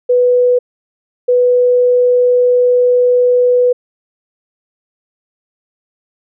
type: tone bursts at uneven times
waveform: sine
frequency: 493.9 Hz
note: B4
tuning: in tune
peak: -7 dBFS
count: 2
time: 0.09-0.59 / 1.28-3.73 s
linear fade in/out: 10 ms
effects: none